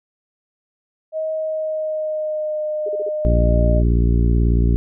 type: tone with pitch glide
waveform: sine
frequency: 631 to 610.2 Hz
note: D#5 to D#5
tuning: +24 to -34 cents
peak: -20 dBFS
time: 1.12-3.83 s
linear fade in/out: 50 ms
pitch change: -58 cents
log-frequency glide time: 1.33-2.63 s
type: tone bursts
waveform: sine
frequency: 415.3 Hz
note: G#4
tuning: in tune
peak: -24 dBFS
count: 4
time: 2.86-3.09 s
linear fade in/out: 5 ms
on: 29 ms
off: 38 ms
type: harmonic tone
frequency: 58.27 Hz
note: A#1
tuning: in tune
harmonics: 1 / 2 / 3 / 4 / 5 / 6 / 7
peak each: -14 / -20 / -24 / -26 / -28 / -30 / -31 dBFS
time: 3.25-4.76 s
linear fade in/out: 0 ms
effects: none